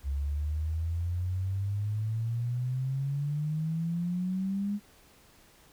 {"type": "exponential sweep", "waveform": "sine", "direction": "up", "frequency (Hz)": [67.8, 207.7], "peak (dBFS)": -28, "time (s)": [0.03, 4.8], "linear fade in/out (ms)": 50, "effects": ["pink hiss -59 dBFS RMS until 5.72 s"]}